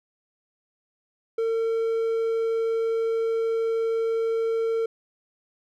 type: tone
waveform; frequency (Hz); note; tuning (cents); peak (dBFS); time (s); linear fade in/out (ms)
triangle; 453.2; A#4; -49; -20; 1.38-4.86; 5
effects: none